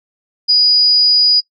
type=tone with amplitude modulation; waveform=sine; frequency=4920 Hz; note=D#8; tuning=20 cents flat; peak=-6 dBFS; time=0.48-1.41 s; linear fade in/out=20 ms; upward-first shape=sine; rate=235 Hz; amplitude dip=25%; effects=noise-tail reverb RT60 0.1 s tail -19 dB re dry